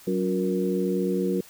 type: harmonic tone with a mistuned harmonic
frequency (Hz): 93.9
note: F#2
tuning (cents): +26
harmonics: 2 / 3 / 4 / 5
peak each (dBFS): -26 / -31 / -27 / -29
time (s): 0.07-1.41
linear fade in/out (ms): 5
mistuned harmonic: 4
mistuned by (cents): -70
effects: white hiss -50 dBFS RMS until 1.49 s